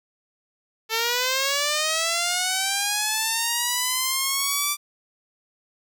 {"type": "linear sweep", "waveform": "5% pulse", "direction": "up", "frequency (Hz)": [440, 1176], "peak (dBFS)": -10, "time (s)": [0.89, 4.77], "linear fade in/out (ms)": 50, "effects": []}